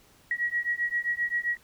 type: beating tone pair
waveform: sine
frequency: 1908 / 1915.6 Hz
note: A#6 / A#6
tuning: +40 / +47 cents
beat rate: 7.6 Hz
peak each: -29 dBFS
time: 0.31-1.57 s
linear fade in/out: 2 ms
effects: pink hiss -59 dBFS RMS until 1.63 s